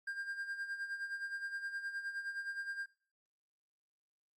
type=tone with tremolo; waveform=triangle; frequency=1600 Hz; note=G6; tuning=35 cents sharp; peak=-35 dBFS; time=0.07-2.86 s; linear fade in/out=5 ms; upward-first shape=sine; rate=9.6 Hz; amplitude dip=65%; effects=noise-tail reverb RT60 0.4 s tail -18 dB re dry + Opus 48 kbps